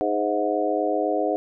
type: harmonic tone with a mistuned harmonic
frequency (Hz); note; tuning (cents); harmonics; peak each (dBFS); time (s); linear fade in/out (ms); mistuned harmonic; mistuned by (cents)
103.83; G#2; 0; 3 / 4 / 5 / 6 / 7; -27 / -27 / -27 / -27 / -27; 0.01-1.36; 0; 6; +44
effects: none